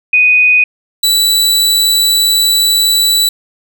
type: tone pair in turn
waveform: sine / sawtooth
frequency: 2489 / 3951 Hz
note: D#7 / B7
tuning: 0 / 0 cents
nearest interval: minor sixth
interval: 800 cents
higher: second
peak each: -5 dBFS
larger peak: neither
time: 0.13-0.64 / 1.03-3.29 s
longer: second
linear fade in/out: 5 ms
effects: none